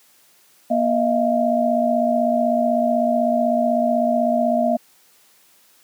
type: tone cluster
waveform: sine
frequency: 238.9 / 629 / 685 Hz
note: A#3 / D#5 / F5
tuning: +43 / +19 / -34 cents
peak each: -20 dBFS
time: 0.7-4.77 s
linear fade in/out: 10 ms
effects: white hiss -55 dBFS RMS until 5.83 s + high-pass 150 Hz 12 dB/octave